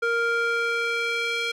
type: tone with band-pass filter sweep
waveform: square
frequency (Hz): 466.2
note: A#4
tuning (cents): 0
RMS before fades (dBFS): -25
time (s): 0.02-1.52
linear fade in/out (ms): 10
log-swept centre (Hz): 1200 to 2800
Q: 1.7
effects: none